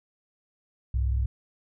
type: tone pair together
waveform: sine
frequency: 64.9 / 103.02 Hz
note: C2 / G#2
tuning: -13 / -13 cents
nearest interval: minor sixth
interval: 800 cents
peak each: -23 / -31 dBFS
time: 0.94-1.26 s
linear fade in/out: 5 ms
effects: none